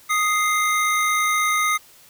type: tone pair together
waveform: square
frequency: 1245.1 / 2094 Hz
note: D#6 / C7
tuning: +1 / +1 cents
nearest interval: major sixth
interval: 900 cents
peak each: -21 / -22 dBFS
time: 0.09-1.78 s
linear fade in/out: 20 ms
effects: white hiss -50 dBFS RMS until 2.09 s